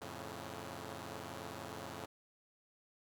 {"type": "chord", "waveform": "5% pulse", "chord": "F augmented", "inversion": "none", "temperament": "equal", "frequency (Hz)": [87.31, 110, 138.59], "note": ["F2", "A2", "C#3"], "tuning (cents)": [0, 0, 0], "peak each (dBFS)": [-37, -37, -38], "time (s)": [0.01, 2.06], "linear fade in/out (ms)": 10, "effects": []}